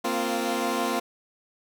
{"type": "chord", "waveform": "15% pulse", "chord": "Bb suspended second", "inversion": "none", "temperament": "equal with one note detuned", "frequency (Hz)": [230.7, 261.6, 349.2], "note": ["Bb3", "C4", "F4"], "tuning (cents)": [-18, 0, 0], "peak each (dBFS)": -23, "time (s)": [0.04, 1], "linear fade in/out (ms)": 10, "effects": []}